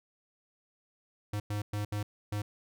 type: tone bursts at uneven times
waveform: square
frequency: 103.83 Hz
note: G#2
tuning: in tune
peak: -32 dBFS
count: 5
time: 1.33-1.4 / 1.5-1.62 / 1.73-1.85 / 1.92-2.03 / 2.32-2.42 s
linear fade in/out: 5 ms
effects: none